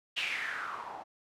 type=noise with low-pass filter sweep; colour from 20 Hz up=blue; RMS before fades=-37 dBFS; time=0.16-1.04 s; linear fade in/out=20 ms; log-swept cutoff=2900 to 740 Hz; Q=5.4; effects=none